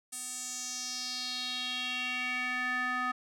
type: tone with band-pass filter sweep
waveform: square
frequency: 250.8 Hz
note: B3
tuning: 27 cents sharp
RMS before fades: -35 dBFS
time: 0.12-3.12 s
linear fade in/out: 10 ms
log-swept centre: 8900 to 1400 Hz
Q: 3.8
effects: none